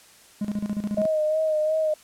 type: tone with tremolo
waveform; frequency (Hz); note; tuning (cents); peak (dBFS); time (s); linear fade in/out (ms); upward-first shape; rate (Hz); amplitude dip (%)
triangle; 207.2; G#3; -4; -21; 0.41-1.06; 5; square; 14; 75
type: tone with vibrato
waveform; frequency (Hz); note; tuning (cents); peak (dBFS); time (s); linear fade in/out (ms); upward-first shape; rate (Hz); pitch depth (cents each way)
sine; 622.3; D#5; 0; -20; 0.97-1.94; 5; sine; 2.8; 32
effects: white hiss -52 dBFS RMS until 2.03 s + low-pass 11000 Hz 12 dB/octave